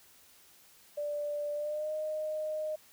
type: tone with pitch glide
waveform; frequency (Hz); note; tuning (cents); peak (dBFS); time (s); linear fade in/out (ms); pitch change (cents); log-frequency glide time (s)
sine; 587.3 to 617.2; D5 to D#5; 0 to -14; -32; 0.97-2.76; 10; +86; 1.54-1.92
effects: white hiss -60 dBFS RMS until 2.92 s